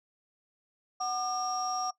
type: tone cluster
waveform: sine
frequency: 744 / 1200 / 5600 Hz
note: F#5 / D6 / F8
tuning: +9 / +37 / +4 cents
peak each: -31 / -33 / -37 dBFS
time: 1-1.91 s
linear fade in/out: 10 ms
effects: noise-tail reverb RT60 0.1 s tail -20 dB re dry + tanh soft clip ceiling -23 dBFS